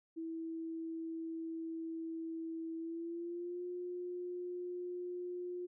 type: tone with pitch glide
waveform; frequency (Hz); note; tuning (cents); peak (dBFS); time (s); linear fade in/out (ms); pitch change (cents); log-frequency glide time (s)
sine; 326.8 to 356.4; E4 to F4; -15 to +35; -39; 0.16-5.67; 20; +150; 2.77-3.64
effects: none